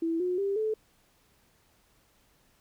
sine tone with pitch steps, 329.5 / 361.4 / 396.4 / 434.8 Hz, E4 / F#4 / G4 / A4, -1 / -41 / +19 / -21 cents, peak -26 dBFS, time 0.02-0.74 s, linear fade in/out 5 ms, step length 180 ms, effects pink hiss -66 dBFS RMS until 2.6 s

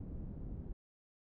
pink low-pass noise, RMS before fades -44 dBFS, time 0-0.73 s, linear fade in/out 5 ms, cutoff 230 Hz, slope 12 dB/octave, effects none

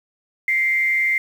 sine tone with frequency modulation, 2093 Hz, C7, in tune, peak -16 dBFS, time 0.48-1.18 s, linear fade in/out 2 ms, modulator 161 Hz, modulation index 0.37, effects 7-bit

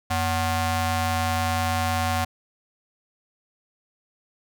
sawtooth ring-modulated tone, 327.6 Hz, E4, 11 cents flat, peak -15 dBFS, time 0.1-2.25 s, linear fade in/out 10 ms, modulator 417 Hz, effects none

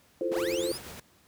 sine chord, F major seventh, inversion third, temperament equal with one note detuned, 331 / 349.2 / 440 / 523.3 Hz, E4 / F4 / A4 / C5, +7 / 0 / 0 / 0 cents, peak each -36 / -32 / -34 / -30 dBFS, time 0.21-0.72 s, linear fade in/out 2 ms
25% pulse linear sweep, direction up, 97.3 to 5274 Hz, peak -32 dBFS, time 0.31-0.78 s, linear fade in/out 10 ms
pink noise with tremolo, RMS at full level -42 dBFS, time 0.36-1 s, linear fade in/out 5 ms, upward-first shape sine, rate 8.1 Hz, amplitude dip 30%
effects pink hiss -62 dBFS RMS until 1.27 s + high-pass 60 Hz 12 dB/octave

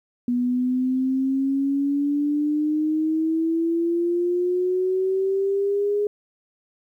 sine exponential sweep, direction up, 243.1 to 415.3 Hz, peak -19 dBFS, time 0.28-6.07 s, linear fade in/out 2 ms, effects 10-bit

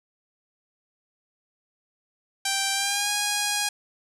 5% pulse tone with pitch glide, 784 to 823.9 Hz, G5 to G#5, 0 to -14 cents, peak -11 dBFS, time 2.45-3.69 s, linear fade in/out 5 ms, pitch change +86 cents, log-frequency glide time 2.74-3.1 s, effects low-pass 12000 Hz 12 dB/octave

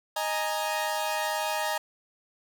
sawtooth chord, D# suspended fourth, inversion none, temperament equal, 622.3 / 830.6 / 932.3 Hz, D#5 / G#5 / A#5, 0 / 0 / 0 cents, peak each -28 dBFS, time 0.16-1.78 s, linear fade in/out 5 ms, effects none

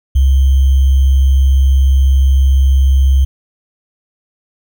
sine tone with sample-and-hold, 67 Hz, C2, 42 cents sharp, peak -6 dBFS, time 0.15-3.25 s, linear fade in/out 10 ms, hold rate 3150 Hz, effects none

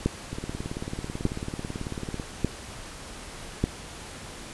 two click trains, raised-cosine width 3 ms, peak -9 / -19 dBFS, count 4 / 35, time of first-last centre 0.06-3.64 / 0.33-2.198 s, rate 0.838 / 18.2 Hz, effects pink hiss -41 dBFS RMS until 4.53 s + resampled to 24000 Hz

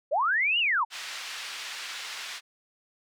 sine linear two-way sweep, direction up then down, 504 to 2960 to 822 Hz, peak -22 dBFS, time 0.11-0.85 s, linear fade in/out 20 ms, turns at 0.59 s
pink band-pass noise, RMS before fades -38 dBFS, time 0.9-2.41 s, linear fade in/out 50 ms, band 1800 to 5100 Hz, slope 12 dB/octave
effects none

